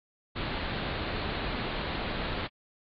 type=low-pass noise; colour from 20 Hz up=pink; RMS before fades=-34 dBFS; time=0.35-2.48 s; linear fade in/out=20 ms; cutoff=4400 Hz; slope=96 dB/octave; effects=AAC 32 kbps